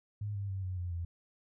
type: tone with pitch steps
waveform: sine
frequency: 103.83 / 99.83 / 95.99 / 92.29 / 88.73 / 85.32 Hz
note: G#2 / G2 / G2 / F#2 / F2 / F2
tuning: 0 / +32 / -36 / -4 / +28 / -40 cents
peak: -34 dBFS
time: 0.21-1.05 s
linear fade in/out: 5 ms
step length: 140 ms
effects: none